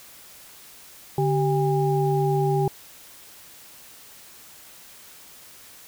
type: tone cluster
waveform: sine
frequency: 145.1 / 388.4 / 811 Hz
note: D3 / G4 / G#5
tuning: -21 / -16 / -41 cents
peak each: -22 / -23 / -26 dBFS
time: 1.18-2.68 s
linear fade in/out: 2 ms
effects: white hiss -47 dBFS RMS until 5.87 s